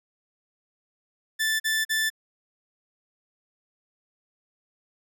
sawtooth tone bursts, 1760 Hz, A6, in tune, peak -19 dBFS, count 3, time 1.39-2.102 s, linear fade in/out 20 ms, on 210 ms, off 41 ms, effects none

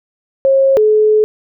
sine tone pair in turn, 540 / 428.5 Hz, C#5 / A4, -45 / -46 cents, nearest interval major third, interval 401 cents, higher first, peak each -7 dBFS, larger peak neither, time 0.45-0.77 / 0.77-1.24 s, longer second, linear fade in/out 0 ms, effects none

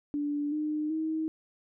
sine tone with pitch steps, 291.4 / 303.8 / 316.7 Hz, D4 / D#4 / D#4, -13 / -41 / +31 cents, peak -28 dBFS, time 0.14-1.28 s, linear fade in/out 0 ms, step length 380 ms, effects none

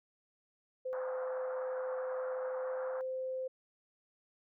sine tone with pitch glide, 514 to 518.5 Hz, C5 to C5, -31 to -16 cents, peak -35 dBFS, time 0.85-3.48 s, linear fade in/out 10 ms, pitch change +15 cents, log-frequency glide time 2.45-3.03 s
white band-pass noise, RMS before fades -47 dBFS, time 0.93-3.01 s, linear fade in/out 0 ms, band 510 to 1500 Hz, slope 48 dB/octave
effects none

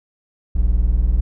triangle tone pair together, 40.45 / 60.6 Hz, E1 / B1, -32 / -32 cents, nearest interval perfect fifth, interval 700 cents, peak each -14 dBFS, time 0.55-1.21 s, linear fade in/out 10 ms, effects none

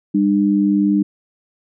sine tone pair together, 200.6 / 300.6 Hz, G3 / D4, +40 / +40 cents, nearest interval perfect fifth, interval 700 cents, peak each -15 dBFS, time 0.14-1.03 s, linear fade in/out 10 ms, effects none

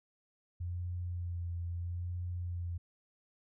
sine tone with vibrato, 87.31 Hz, F2, in tune, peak -35 dBFS, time 0.6-2.78 s, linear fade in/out 10 ms, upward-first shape sine, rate 0.76 Hz, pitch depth 26 cents each way, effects none

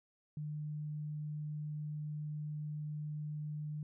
sine tone, 150.6 Hz, D3, 44 cents sharp, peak -38 dBFS, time 0.37-3.83 s, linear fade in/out 2 ms, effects none

